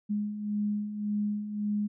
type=beating tone pair; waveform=sine; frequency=206.6 / 208.4 Hz; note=G#3 / G#3; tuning=-9 / +6 cents; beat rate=1.8 Hz; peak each=-36 / -29 dBFS; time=0.09-1.88 s; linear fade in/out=20 ms; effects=none